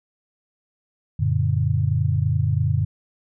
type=chord; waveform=sine; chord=Gb augmented; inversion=none; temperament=just; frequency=92.5 / 115.62 / 144.53 Hz; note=Gb2 / Bb2 / D3; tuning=0 / -14 / -27 cents; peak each=-22 dBFS; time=1.19-2.85 s; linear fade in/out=10 ms; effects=none